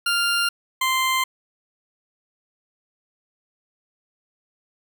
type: tone pair in turn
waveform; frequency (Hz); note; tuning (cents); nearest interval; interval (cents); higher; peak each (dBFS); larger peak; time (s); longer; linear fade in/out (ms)
20% pulse; 1396.9 / 1043.2; F6 / C6; 0 / -5; perfect fourth; 505; first; -14; neither; 0.06-0.49 / 0.81-1.24; neither; 5
effects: none